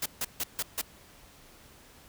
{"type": "noise bursts", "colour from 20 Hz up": "white", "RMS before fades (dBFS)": -31, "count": 5, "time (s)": [0.02, 0.815], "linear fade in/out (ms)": 5, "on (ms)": 39, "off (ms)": 150, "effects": ["pink hiss -55 dBFS RMS until 2.08 s"]}